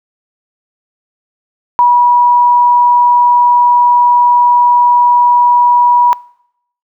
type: tone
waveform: sine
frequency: 970 Hz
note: B5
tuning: 31 cents flat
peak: -4 dBFS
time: 1.79-6.13 s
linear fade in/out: 0 ms
effects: noise-tail reverb RT60 0.7 s tail -23 dB re dry